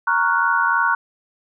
sine chord, Gb major seventh, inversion first, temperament equal, 932.3 / 1108.7 / 1396.9 / 1480 Hz, Bb5 / Db6 / F6 / Gb6, 0 / 0 / 0 / 0 cents, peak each -21 / -21 / -23 / -19 dBFS, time 0.07-0.95 s, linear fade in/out 5 ms, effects none

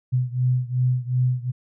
sine beating tone pair, 125.1 / 127.8 Hz, B2 / C3, +23 / -40 cents, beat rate 2.7 Hz, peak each -21 / -23 dBFS, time 0.12-1.52 s, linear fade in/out 20 ms, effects none

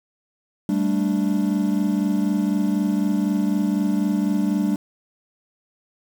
triangle chord, G suspended second, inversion none, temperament equal, 196 / 220 / 293.7 Hz, G3 / A3 / D4, 0 / 0 / 0 cents, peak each -19 / -22 / -21 dBFS, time 0.69-4.76 s, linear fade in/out 2 ms, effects tanh soft clip ceiling -7 dBFS + 7-bit

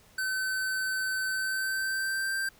square tone with pitch glide, 1528 to 1570.1 Hz, G6 to G6, -45 to +2 cents, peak -29 dBFS, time 0.18-2.49 s, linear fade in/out 5 ms, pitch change +47 cents, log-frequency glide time 1.27-2.35 s, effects pink hiss -59 dBFS RMS until 2.59 s

